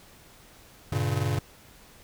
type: chord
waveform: square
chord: G diminished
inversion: none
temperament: just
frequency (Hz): 98 / 117.6 / 141.12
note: G2 / Bb2 / Db3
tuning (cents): 0 / +16 / +31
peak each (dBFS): -30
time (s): 0.92-1.39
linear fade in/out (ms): 5
effects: pink hiss -53 dBFS RMS until 2.03 s